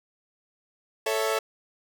sawtooth chord, A major, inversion none, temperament equal with one note detuned, 440 / 556 / 659.3 Hz, A4 / C#5 / E5, 0 / +5 / 0 cents, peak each -23 / -26 / -26 dBFS, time 1.06-1.39 s, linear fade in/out 5 ms, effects none

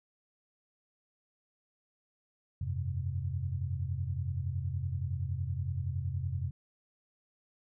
sine chord, F suspended second, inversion none, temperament equal, 87.31 / 98 / 130.81 Hz, F2 / G2 / C3, 0 / 0 / 0 cents, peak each -35 / -37 / -36 dBFS, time 2.61-6.51 s, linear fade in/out 5 ms, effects none

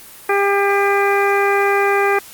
harmonic tone, 400 Hz, G4, 35 cents sharp, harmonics 1 / 2 / 3 / 4 / 5 / 6, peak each -16 / -19 / -21 / -22 / -23 / -24 dBFS, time 0.29-2.19 s, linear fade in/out 5 ms, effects white hiss -39 dBFS RMS until 2.33 s + Opus 32 kbps

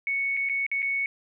sine tone with dropouts, 2217 Hz, C#7, in tune, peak -24 dBFS, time 0.07-1.06 s, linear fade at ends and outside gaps 1 ms, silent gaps 0.368-0.372 / 0.489-0.496 / 0.665-0.715 / 0.821-0.827 s, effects none

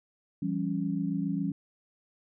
sine chord, C# diminished, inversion first, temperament equal with one note detuned, 168.86 / 196 / 277.2 Hz, E3 / G3 / C#4, +42 / 0 / 0 cents, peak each -32 dBFS, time 0.42-1.52 s, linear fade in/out 5 ms, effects none

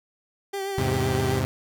30% pulse tone with vibrato, 392 Hz, G4, in tune, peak -25 dBFS, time 0.53-1.4 s, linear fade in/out 10 ms, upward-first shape triangle, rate 7.7 Hz, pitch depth 38 cents each way
sawtooth chord, E augmented, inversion none, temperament equal, 82.41 / 103.83 / 130.81 Hz, E2 / G#2 / B#2, 0 / 0 / 0 cents, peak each -26 / -24 / -22 dBFS, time 0.78-1.45 s, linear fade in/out 0 ms
effects none

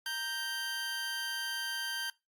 20% pulse tone pair together, 932.3 / 1566.9 Hz, A#5 / G6, 0 / -1 cents, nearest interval major sixth, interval 899 cents, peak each -40 / -30 dBFS, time 0.06-2.1 s, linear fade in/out 2 ms, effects noise-tail reverb RT60 0.2 s tail -20 dB re dry + Opus 48 kbps

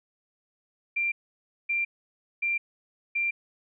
sine tone bursts, 2372 Hz, D7, 17 cents sharp, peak -24 dBFS, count 4, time 0.96-3.31 s, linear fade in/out 10 ms, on 160 ms, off 570 ms, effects none

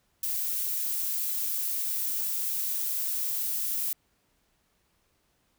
violet noise, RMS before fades -30 dBFS, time 0.23-3.93 s, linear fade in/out 2 ms, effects pink hiss -71 dBFS RMS until 5.58 s

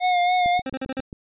square tone with vibrato, 718 Hz, F5, 48 cents sharp, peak -18 dBFS, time 0-0.62 s, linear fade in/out 50 ms, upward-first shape sine, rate 3.6 Hz, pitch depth 34 cents each way
click train, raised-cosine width 3 ms, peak -22 dBFS, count 6, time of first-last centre 0.46-1.128 s, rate 7.48 Hz
25% pulse tone bursts, 263.8 Hz, C4, 14 cents sharp, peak -22 dBFS, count 5, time 0.66-1.004 s, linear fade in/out 2 ms, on 36 ms, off 41 ms
effects resampled to 8000 Hz

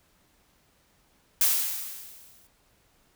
blue noise with exponential decay, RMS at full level -20 dBFS, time 1.41-2.47 s, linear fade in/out 2 ms, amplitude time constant 230 ms, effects pink hiss -65 dBFS RMS until 3.15 s

